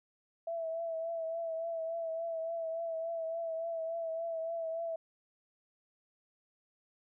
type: tone with vibrato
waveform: sine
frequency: 659.3 Hz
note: E5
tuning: in tune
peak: -34 dBFS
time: 0.47-4.96 s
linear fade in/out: 5 ms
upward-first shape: triangle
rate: 3.5 Hz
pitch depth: 41 cents each way
effects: none